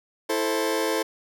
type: chord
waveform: sawtooth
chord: A minor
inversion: second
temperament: just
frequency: 330 / 440 / 528 Hz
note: E4 / A4 / C5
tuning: +2 / 0 / +16 cents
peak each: -24 / -22 / -24 dBFS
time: 0.29-1.03 s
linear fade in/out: 10 ms
effects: none